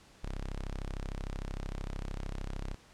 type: tone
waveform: sawtooth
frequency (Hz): 33.21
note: C1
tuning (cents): +27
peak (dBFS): -32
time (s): 0.23-2.75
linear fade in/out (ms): 10
effects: pink hiss -59 dBFS RMS until 2.93 s + low-pass 8000 Hz 12 dB/octave